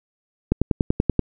click train, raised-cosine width 3 ms, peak -4 dBFS, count 8, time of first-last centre 0.52-1.193 s, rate 10.4 Hz, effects none

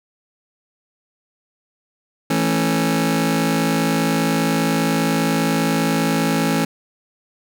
sawtooth chord, A major, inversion second, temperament just, 165 / 220 / 275 Hz, E3 / A3 / C#4, +2 / 0 / -14 cents, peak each -17 dBFS, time 2.3-6.65 s, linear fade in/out 5 ms, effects none

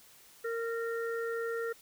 harmonic tone, 461 Hz, A#4, 19 cents flat, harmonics 1 / 3 / 4, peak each -33 / -40 / -43 dBFS, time 0.44-1.73 s, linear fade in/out 10 ms, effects white hiss -58 dBFS RMS until 1.81 s

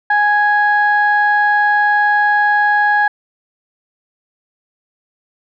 sine tone pair together, 830.6 / 1661.2 Hz, G#5 / G#6, 0 / 0 cents, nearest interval octave, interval 1200 cents, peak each -12 dBFS, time 0.1-3.08 s, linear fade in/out 5 ms, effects tanh soft clip ceiling -4 dBFS

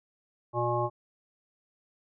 harmonic tone, 120 Hz, B2, 49 cents flat, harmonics 1 / 3 / 5 / 7 / 9, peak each -32 / -32 / -32 / -32 / -32 dBFS, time 0.53-0.9 s, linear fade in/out 50 ms, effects none

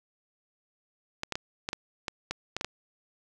clicks, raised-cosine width 0.2 ms, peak -14 dBFS, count 10, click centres 1.234 / 1.323 / 1.355 / 1.689 / 1.731 / 2.082 / 2.31 / 2.566 / 2.611 / 2.646 s, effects none

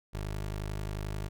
20% pulse tone, 51.3 Hz, G#1, 21 cents flat, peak -29 dBFS, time 0.13-1.29 s, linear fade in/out 20 ms, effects none

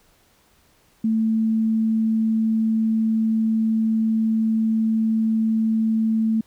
sine tone, 221.8 Hz, A3, 14 cents sharp, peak -17 dBFS, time 1.04-6.41 s, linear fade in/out 5 ms, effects pink hiss -59 dBFS RMS until 6.46 s

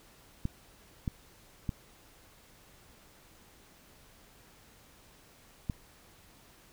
clicks, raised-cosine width 5 ms, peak -19 dBFS, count 4, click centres 0.454 / 1.078 / 1.692 / 5.698 s, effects pink hiss -59 dBFS RMS until 6.72 s

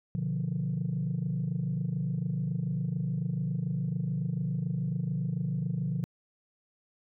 sine chord, B diminished, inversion none, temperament equal with one note detuned, 123.47 / 147.6 / 174.61 Hz, B2 / D3 / F3, 0 / +9 / 0 cents, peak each -33 / -31 / -31 dBFS, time 0.15-6.04 s, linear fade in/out 0 ms, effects tanh soft clip ceiling -23 dBFS

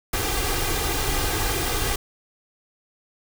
pink noise with comb filter, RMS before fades -24 dBFS, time 0.13-1.96 s, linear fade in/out 5 ms, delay 2.5 ms, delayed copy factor +0.7, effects none

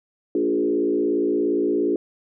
sine tone with frequency modulation, 353.8 Hz, F4, 23 cents sharp, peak -18 dBFS, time 0.35-1.96 s, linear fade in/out 2 ms, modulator 57.2 Hz, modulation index 1.4, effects none

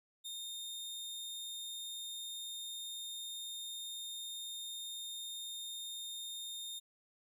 sawtooth tone, 3658 Hz, A#7, 33 cents flat, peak -39 dBFS, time 0.24-6.8 s, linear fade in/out 20 ms, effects none

